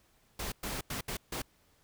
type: noise bursts at uneven times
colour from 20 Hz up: pink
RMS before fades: -37 dBFS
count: 5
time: 0.39-0.52 / 0.63-0.81 / 0.9-1.01 / 1.08-1.17 / 1.32-1.42 s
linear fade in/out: 5 ms
effects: pink hiss -68 dBFS RMS until 1.83 s